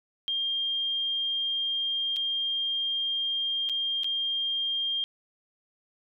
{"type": "tone with dropouts", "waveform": "sine", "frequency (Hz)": 3206, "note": "G7", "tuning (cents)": 38, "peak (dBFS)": -26, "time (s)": [0.28, 5.04], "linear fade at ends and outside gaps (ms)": 0, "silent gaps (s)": [[2.162, 2.167], [3.69, 3.696], [4.034, 4.044]], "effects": []}